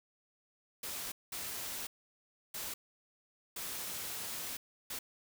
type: noise bursts at uneven times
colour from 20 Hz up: white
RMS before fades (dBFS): -41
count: 5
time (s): 0.83-1.12 / 1.32-1.87 / 2.54-2.74 / 3.56-4.57 / 4.9-4.99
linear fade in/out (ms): 5
effects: none